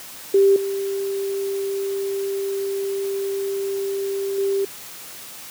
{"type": "tone with level steps", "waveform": "sine", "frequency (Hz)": 393.4, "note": "G4", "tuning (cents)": 6, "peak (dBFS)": [-11, -22, -18], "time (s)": [0.34, 4.65], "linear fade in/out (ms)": 5, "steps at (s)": [0.56, 4.38], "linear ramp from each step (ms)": 2, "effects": ["white hiss -38 dBFS RMS until 5.5 s", "high-pass 100 Hz 12 dB/octave"]}